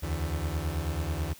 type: beating tone pair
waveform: 35% pulse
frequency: 73.42 / 82.62 Hz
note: D2 / E2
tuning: 0 / +4 cents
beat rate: 9.2 Hz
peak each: -30 dBFS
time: 0.02-1.34 s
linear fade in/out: 20 ms
effects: white hiss -52 dBFS RMS until 1.39 s